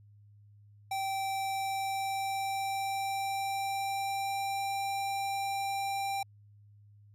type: tone with pitch glide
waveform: square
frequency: 778 to 788.9 Hz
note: G5 to G5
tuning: -13 to +11 cents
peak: -32 dBFS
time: 0.91-6.23 s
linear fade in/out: 5 ms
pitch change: +24 cents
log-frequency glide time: 1.49-4.78 s
effects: added 103 Hz sine -55 dBFS peak until 7.14 s + resampled to 32000 Hz